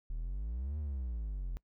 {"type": "exponential two-way sweep", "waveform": "triangle", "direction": "up then down", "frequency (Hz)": [36.36, 77.4, 41.04], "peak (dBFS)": -33, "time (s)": [0.1, 1.57], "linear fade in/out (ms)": 0, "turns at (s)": 0.78, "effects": ["noise-tail reverb RT60 0.1 s tail -23 dB re dry"]}